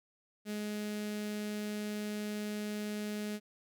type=tone with notch filter; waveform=sawtooth; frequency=209.8 Hz; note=G#3; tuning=18 cents sharp; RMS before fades=-38 dBFS; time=0.45-3.4 s; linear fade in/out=50 ms; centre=990 Hz; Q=1.1; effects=none